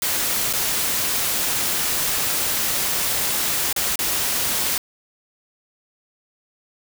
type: noise with dropouts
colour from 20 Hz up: white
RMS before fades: -22 dBFS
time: 0.02-4.78 s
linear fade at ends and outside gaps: 2 ms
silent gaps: 0.529-0.534 / 3.728-3.762 / 3.957-3.99 s
effects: none